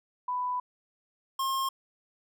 sine / square tone pair in turn, 994 / 1070.3 Hz, B5 / C6, +11 / +39 cents, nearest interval minor second, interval 128 cents, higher second, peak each -28 dBFS, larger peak neither, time 0.28-0.6 / 1.39-1.69 s, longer first, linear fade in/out 5 ms, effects none

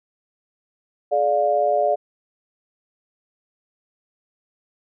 sine chord, D diminished, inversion second, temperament just, 422.9 / 587.3 / 704.8 Hz, Ab4 / D5 / F5, +31 / 0 / +16 cents, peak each -25 / -19 / -20 dBFS, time 1.11-1.96 s, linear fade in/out 20 ms, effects none

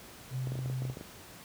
sine tone with tremolo, 129 Hz, C3, 24 cents flat, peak -31 dBFS, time 0.3-0.95 s, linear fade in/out 50 ms, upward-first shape triangle, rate 2.8 Hz, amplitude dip 30%
clicks, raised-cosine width 2 ms, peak -28 dBFS, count 11, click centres 0.472 / 0.52 / 0.555 / 0.59 / 0.659 / 0.699 / 0.821 / 0.852 / 0.899 / 0.971 / 1.011 s
effects pink hiss -50 dBFS RMS until 1.44 s + high-pass 60 Hz 12 dB/octave

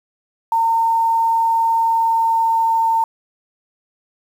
sine tone with pitch glide, 911 to 905.8 Hz, A#5 to A#5, -40 to -50 cents, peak -13 dBFS, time 0.52-3.04 s, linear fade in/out 2 ms, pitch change -10 cents, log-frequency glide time 1.78-2.86 s, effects 7-bit

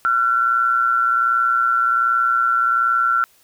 sine tone pair together, 1358.7 / 1480 Hz, F6 / F#6, -48 / 0 cents, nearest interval minor second, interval 148 cents, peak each -15 / -22 dBFS, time 0.05-3.24 s, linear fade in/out 0 ms, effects white hiss -55 dBFS RMS until 3.43 s

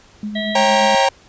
sine tone with tremolo, 210 Hz, G#3, 19 cents sharp, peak -21 dBFS, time 0.23-0.95 s, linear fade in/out 2 ms, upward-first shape sine, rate 8.6 Hz, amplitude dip 45%
harmonic tone, 647 Hz, E5, 32 cents flat, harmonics 1 / 3 / 5 / 6, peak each -25 / -26 / -29 / -29 dBFS, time 0.35-1.06 s, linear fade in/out 10 ms
45% pulse chord, G diminished, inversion second, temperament equal with one note detuned, 543.9 / 784 / 932.3 Hz, Db5 / G5 / Bb5, -33 / 0 / 0 cents, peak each -17 dBFS, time 0.55-1.09 s, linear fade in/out 5 ms
effects pink hiss -48 dBFS RMS until 1.28 s + resampled to 16000 Hz

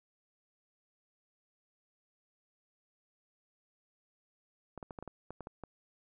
clicks, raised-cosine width 1 ms, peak -29 dBFS, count 10, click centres 4.777 / 4.828 / 4.908 / 4.988 / 5.026 / 5.077 / 5.306 / 5.407 / 5.471 / 5.637 s, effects none

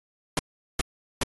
pink noise bursts, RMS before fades -24 dBFS, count 3, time 0.37-1.233 s, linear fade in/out 2 ms, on 21 ms, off 400 ms, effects AAC 32 kbps

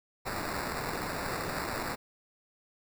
white noise with sample-and-hold, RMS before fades -35 dBFS, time 0.25-1.96 s, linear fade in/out 20 ms, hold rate 3150 Hz, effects none

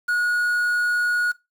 triangle tone with quantisation, 1451 Hz, F#6, 34 cents flat, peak -17 dBFS, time 0.08-1.32 s, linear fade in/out 10 ms, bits 7, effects noise-tail reverb RT60 0.2 s tail -19 dB re dry

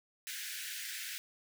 pink high-pass noise, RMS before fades -42 dBFS, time 0.27-1.18 s, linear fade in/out 0 ms, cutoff 1500 Hz, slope 96 dB/octave, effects none

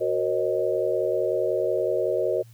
sine chord, C half-diminished seventh, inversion second, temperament equal with one note detuned, 370 / 466.2 / 536.7 / 622.3 Hz, Gb4 / Bb4 / C5 / Eb5, 0 / 0 / +44 / 0 cents, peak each -27 dBFS, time 0-2.43 s, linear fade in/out 20 ms, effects added 116 Hz sine -46 dBFS peak until 2.53 s + white hiss -60 dBFS RMS until 2.53 s

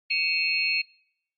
sine tone cluster, 2240 / 2536 / 2701 / 4281 Hz, C#7 / D#7 / E7 / C8, +18 / +32 / +42 / +39 cents, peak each -31 / -26 / -29 / -28 dBFS, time 0.1-0.82 s, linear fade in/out 10 ms, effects noise-tail reverb RT60 0.7 s tail -24 dB re dry + Opus 32 kbps

